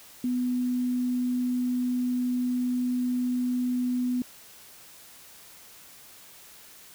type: tone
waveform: sine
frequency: 248.6 Hz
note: B3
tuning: 12 cents sharp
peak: -24 dBFS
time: 0.24-4.22 s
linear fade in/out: 2 ms
effects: white hiss -50 dBFS RMS until 6.94 s